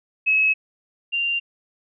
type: tone pair in turn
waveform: sine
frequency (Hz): 2573 / 2781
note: E7 / F7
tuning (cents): -43 / -8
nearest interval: minor second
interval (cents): 135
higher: second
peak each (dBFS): -15 / -20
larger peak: first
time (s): 0.26-0.54 / 1.12-1.4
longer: neither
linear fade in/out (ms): 20
effects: none